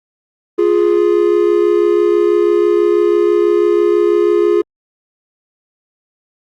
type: tone pair together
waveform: triangle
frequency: 349.3 / 415.4 Hz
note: F4 / G#4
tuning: 0 / 0 cents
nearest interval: minor third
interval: 300 cents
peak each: -10 dBFS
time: 0.58-4.62 s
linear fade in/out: 10 ms
effects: Opus 24 kbps